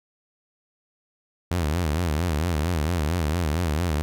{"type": "tone with vibrato", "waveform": "sawtooth", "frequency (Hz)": 81.2, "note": "E2", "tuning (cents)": -26, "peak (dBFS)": -18, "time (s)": [1.51, 4.02], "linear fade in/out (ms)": 0, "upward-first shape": "sine", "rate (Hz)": 4.4, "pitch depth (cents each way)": 180, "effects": []}